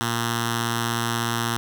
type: tone with notch filter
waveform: 5% pulse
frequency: 116.54 Hz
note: A#2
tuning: in tune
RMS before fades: -25 dBFS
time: 0.01-1.57 s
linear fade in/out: 0 ms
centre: 550 Hz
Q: 0.74
effects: none